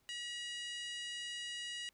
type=harmonic tone with a mistuned harmonic; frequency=962 Hz; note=B5; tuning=46 cents flat; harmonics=2 / 3 / 4 / 5 / 6 / 7 / 8 / 9; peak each=-47 / -43 / -52 / -55 / -57 / -57 / -56 / -56 dBFS; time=0.09-1.89 s; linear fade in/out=0 ms; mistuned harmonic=9; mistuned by=+66 cents; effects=pink hiss -75 dBFS RMS until 1.93 s